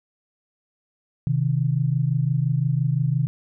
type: tone pair together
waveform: sine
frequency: 129.72 / 155.56 Hz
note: C3 / D#3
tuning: -15 / 0 cents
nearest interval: minor third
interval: 315 cents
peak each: -21 / -22 dBFS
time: 1.27-3.27 s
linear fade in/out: 0 ms
effects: none